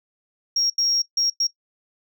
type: tone bursts at uneven times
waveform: sine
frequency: 5588 Hz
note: F8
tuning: in tune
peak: -17 dBFS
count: 4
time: 0.56-0.7 / 0.78-1.02 / 1.17-1.3 / 1.4-1.47 s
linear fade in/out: 5 ms
effects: noise-tail reverb RT60 0.1 s tail -18 dB re dry + tanh soft clip ceiling -14 dBFS